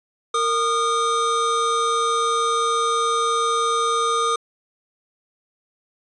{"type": "tone pair together", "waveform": "square", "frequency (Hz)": [461.5, 1225], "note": ["A#4", "D#6"], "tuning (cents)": [-17, -27], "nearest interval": "octave + perfect fourth", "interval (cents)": 1690, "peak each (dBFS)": [-25, -20], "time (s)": [0.34, 4.36], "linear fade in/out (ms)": 5, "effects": ["resampled to 22050 Hz"]}